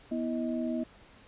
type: tone cluster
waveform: sine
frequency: 245.6 / 326.1 / 631 Hz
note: B3 / E4 / D#5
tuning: -9 / -19 / +24 cents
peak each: -31 / -35 / -37 dBFS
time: 0.11-0.84 s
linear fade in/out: 10 ms
effects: pink hiss -56 dBFS RMS until 1.27 s + resampled to 8000 Hz